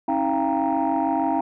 sine tone cluster, 271.5 / 318 / 686 / 788 / 933 Hz, C#4 / D#4 / F5 / G5 / A#5, -36 / +38 / -31 / +9 / +1 cents, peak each -25 dBFS, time 0.08-1.41 s, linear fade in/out 5 ms, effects tanh soft clip ceiling -13 dBFS

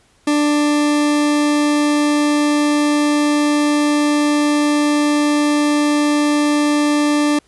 40% pulse tone, 295.1 Hz, D4, 8 cents sharp, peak -12 dBFS, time 0.27-7.39 s, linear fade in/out 5 ms, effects pink hiss -55 dBFS RMS until 7.47 s + resampled to 24000 Hz

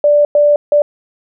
sine tone bursts at uneven times, 587 Hz, D5, 1 cent flat, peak -6 dBFS, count 3, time 0.04-0.25 / 0.35-0.56 / 0.72-0.82 s, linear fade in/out 2 ms, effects none

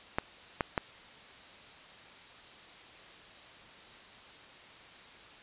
clicks, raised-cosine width 0.5 ms, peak -13 dBFS, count 3, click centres 0.185 / 0.608 / 0.778 s, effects white hiss -52 dBFS RMS until 5.42 s + resampled to 8000 Hz

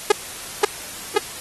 sawtooth tone with echo, 415.3 Hz, G#4, in tune, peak -5 dBFS, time 0.1-0.12 s, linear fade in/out 5 ms, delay 530 ms, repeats 2, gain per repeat -2 dB, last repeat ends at 1.18 s, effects white hiss -34 dBFS RMS until 1.4 s + AAC 32 kbps

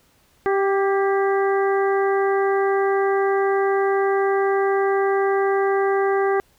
harmonic tone with a mistuned harmonic, 392 Hz, G4, in tune, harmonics 1 / 2 / 3 / 4 / 5, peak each -18 / -24 / -28 / -30 / -32 dBFS, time 0.46-6.4 s, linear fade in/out 0 ms, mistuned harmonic 4, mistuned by +35 cents, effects pink hiss -59 dBFS RMS until 6.58 s

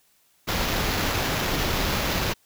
pink noise with sample-and-hold, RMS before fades -25 dBFS, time 0.47-2.34 s, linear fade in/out 20 ms, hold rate 8820 Hz, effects white hiss -63 dBFS RMS until 2.45 s

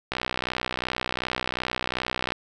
click train, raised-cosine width 0.3 ms, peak -10 dBFS, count 139, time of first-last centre 0.12-2.321 s, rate 62.7 Hz, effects none

